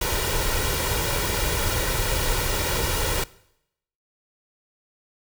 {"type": "noise with comb filter", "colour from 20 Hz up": "pink", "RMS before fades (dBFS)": -24, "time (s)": [0.01, 3.24], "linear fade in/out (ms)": 5, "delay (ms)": 2.1, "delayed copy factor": 0.6, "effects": ["noise-tail reverb RT60 0.8 s tail -21 dB re dry"]}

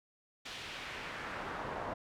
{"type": "noise with band-pass filter sweep", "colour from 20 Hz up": "brown", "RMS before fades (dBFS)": -42, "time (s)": [0.45, 1.94], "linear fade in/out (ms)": 10, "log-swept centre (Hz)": [3800, 870], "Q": 1.2, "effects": []}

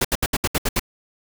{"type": "noise bursts", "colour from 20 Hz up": "pink", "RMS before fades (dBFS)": -20, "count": 8, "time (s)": [0.01, 0.796], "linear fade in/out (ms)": 5, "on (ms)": 37, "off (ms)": 70, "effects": []}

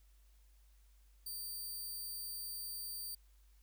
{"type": "tone", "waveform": "5% pulse", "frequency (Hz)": 4645, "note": "D8", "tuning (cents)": -20, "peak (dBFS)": -35, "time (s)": [1.26, 3.15], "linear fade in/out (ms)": 5, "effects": ["added 50 Hz sine -62 dBFS peak until 3.62 s", "white hiss -75 dBFS RMS until 3.62 s"]}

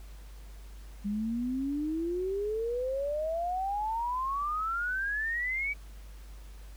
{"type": "exponential sweep", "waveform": "sine", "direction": "up", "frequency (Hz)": [199.6, 2300], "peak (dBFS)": -29, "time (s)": [1.04, 5.74], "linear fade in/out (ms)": 20, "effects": ["added 50 Hz sine -44 dBFS peak until 6.76 s", "pink hiss -58 dBFS RMS until 6.76 s"]}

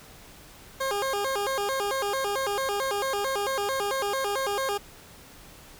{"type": "tone with vibrato", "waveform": "20% pulse", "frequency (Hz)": 466.2, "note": "A#4", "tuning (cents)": 0, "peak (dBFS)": -21, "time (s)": [0.8, 4.78], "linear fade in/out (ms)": 10, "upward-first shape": "square", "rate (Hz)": 4.5, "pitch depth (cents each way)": 240, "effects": ["pink hiss -49 dBFS RMS until 5.79 s"]}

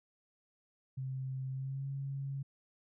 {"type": "tone with pitch glide", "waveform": "sine", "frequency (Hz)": [131.8, 137.48], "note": ["C3", "C#3"], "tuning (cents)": [13, -14], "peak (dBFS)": -36, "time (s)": [0.97, 2.43], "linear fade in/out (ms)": 10, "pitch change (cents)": 73, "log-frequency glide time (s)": [1.51, 1.87], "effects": []}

